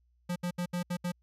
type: tone bursts at uneven times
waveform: square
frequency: 176.8 Hz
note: F3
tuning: 22 cents sharp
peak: -31 dBFS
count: 6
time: 0.29-0.36 / 0.43-0.51 / 0.58-0.66 / 0.73-0.83 / 0.9-0.97 / 1.04-1.12 s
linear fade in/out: 10 ms
effects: added 60 Hz sine -66 dBFS peak until 1.22 s + resampled to 32000 Hz